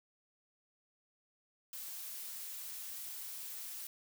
blue noise, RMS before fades -45 dBFS, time 1.73-3.87 s, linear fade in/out 2 ms, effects none

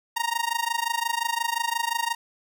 sawtooth tone with amplitude modulation, 932.3 Hz, A#5, in tune, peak -17 dBFS, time 0.16-2.15 s, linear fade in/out 10 ms, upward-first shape sine, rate 25.7 Hz, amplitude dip 90%, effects none

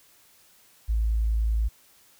sine tone, 55.1 Hz, A1, 3 cents sharp, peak -21 dBFS, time 0.88-1.69 s, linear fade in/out 20 ms, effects white hiss -58 dBFS RMS until 2.19 s

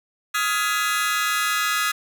sawtooth chord, F half-diminished seventh, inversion third, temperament just, 1257.2 / 1396.9 / 1676.3 / 2012 Hz, Eb6 / F6 / Ab6 / Cb7, +18 / 0 / +16 / +32 cents, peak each -20 / -24 / -22 / -26 dBFS, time 0.34-1.92 s, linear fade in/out 10 ms, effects none

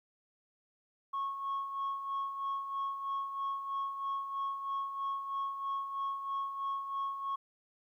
sine tone with tremolo, 1098 Hz, C#6, 17 cents flat, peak -30 dBFS, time 1.13-7.36 s, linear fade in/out 10 ms, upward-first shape sine, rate 3.1 Hz, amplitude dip 60%, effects tanh soft clip ceiling -30 dBFS + 12-bit

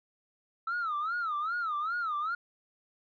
sine tone with vibrato, 1300 Hz, E6, 24 cents flat, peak -28 dBFS, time 0.67-2.35 s, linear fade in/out 5 ms, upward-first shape sine, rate 2.5 Hz, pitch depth 180 cents each way, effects tanh soft clip ceiling -27 dBFS

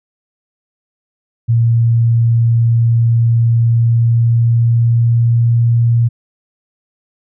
sine tone with pitch glide, 116.2 to 117.41 Hz, A#2 to A#2, -5 to +13 cents, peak -8 dBFS, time 1.48-6.09 s, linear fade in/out 20 ms, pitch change +18 cents, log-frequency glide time 3.58-5.52 s, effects none

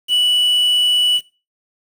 triangle tone with quantisation, 2955 Hz, F#7, 3 cents flat, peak -10 dBFS, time 0.08-1.21 s, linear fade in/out 50 ms, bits 6, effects noise-tail reverb RT60 0.3 s tail -20 dB re dry

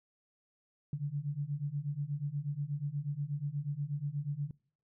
sine beating tone pair, 140 / 148.3 Hz, C#3 / D3, +18 / +17 cents, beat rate 8.3 Hz, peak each -37 / -36 dBFS, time 0.93-4.51 s, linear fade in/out 2 ms, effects noise-tail reverb RT60 0.5 s tail -24 dB re dry

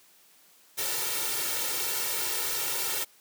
white noise with comb filter, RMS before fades -30 dBFS, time 0.77-3.05 s, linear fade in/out 20 ms, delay 2.2 ms, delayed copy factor +0.85, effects white hiss -59 dBFS RMS until 3.2 s + high-pass 150 Hz 12 dB/octave

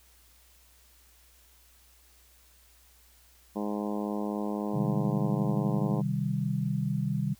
harmonic tone, 103.83 Hz, G#2, in tune, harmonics 2 / 3 / 4 / 5 / 6 / 7 / 8 / 9 / 10, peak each -32 / -36 / -38 / -40 / -42 / -43 / -44 / -45 / -46 dBFS, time 3.55-6.02 s, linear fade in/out 20 ms
sine chord, C minor, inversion none, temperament equal, 130.81 / 155.56 / 196 Hz, C3 / Eb3 / G3, 0 / 0 / 0 cents, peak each -31 dBFS, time 4.73-7.35 s, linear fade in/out 20 ms
effects added 60 Hz sine -61 dBFS peak until 7.39 s + white hiss -61 dBFS RMS until 7.39 s

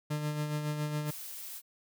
40% pulse tone with tremolo, 150 Hz, D3, 37 cents sharp, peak -29 dBFS, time 0.1-1.11 s, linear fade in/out 10 ms, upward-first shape sine, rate 7.2 Hz, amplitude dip 45%
blue noise, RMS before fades -43 dBFS, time 1.05-1.62 s, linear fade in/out 50 ms
effects none

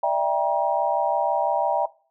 sine chord, E half-diminished seventh, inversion third, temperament just, 593.3 / 659.3 / 791.1 / 949.3 Hz, D5 / E5 / G5 / Bb5, +18 / 0 / +16 / +31 cents, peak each -26 / -24 / -24 / -24 dBFS, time 0.03-1.86 s, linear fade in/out 5 ms, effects noise-tail reverb RT60 0.4 s tail -20 dB re dry

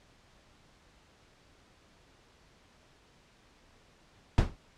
brown noise with exponential decay, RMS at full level -17 dBFS, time 4.38-4.56 s, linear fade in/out 1 ms, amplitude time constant 38 ms, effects pink hiss -62 dBFS RMS until 4.77 s + low-pass 6000 Hz 12 dB/octave

